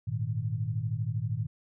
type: chord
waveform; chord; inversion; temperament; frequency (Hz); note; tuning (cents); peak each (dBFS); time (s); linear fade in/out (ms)
sine; Ab suspended second; none; equal; 103.83 / 116.54 / 155.56; Ab2 / Bb2 / Eb3; 0 / 0 / 0; -33 / -31 / -36; 0.07-1.47; 10
effects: none